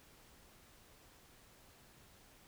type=silence; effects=pink hiss -63 dBFS RMS until 2.47 s